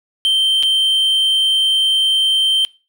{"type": "tone with dropouts", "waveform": "triangle", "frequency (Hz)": 3125, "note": "G7", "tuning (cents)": -6, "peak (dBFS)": -10, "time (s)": [0.25, 2.65], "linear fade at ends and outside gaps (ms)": 0, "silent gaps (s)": [0.627, 0.633], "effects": ["noise-tail reverb RT60 0.3 s tail -22 dB re dry"]}